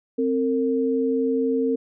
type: tone pair together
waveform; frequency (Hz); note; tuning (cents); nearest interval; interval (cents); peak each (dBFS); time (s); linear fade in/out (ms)
sine; 263 / 456; C4 / A#4; +9 / -38; minor seventh; 953; -22; 0.18-1.76; 10
effects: none